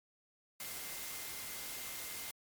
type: tone in noise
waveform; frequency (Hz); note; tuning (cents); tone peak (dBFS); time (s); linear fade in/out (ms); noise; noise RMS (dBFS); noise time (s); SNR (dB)
sine; 2093; C7; 0; -54; 0.6-2.31; 2; white; -44; 0.6-2.31; -13
effects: MP3 96 kbps